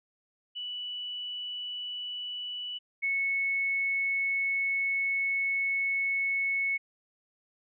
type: tone pair in turn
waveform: sine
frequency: 2960 / 2204 Hz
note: F#7 / C#7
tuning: 0 / -11 cents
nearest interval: perfect fourth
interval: 511 cents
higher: first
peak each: -34 / -26 dBFS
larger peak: second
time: 0.55-2.79 / 3.02-6.78 s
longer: second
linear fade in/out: 20 ms
effects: none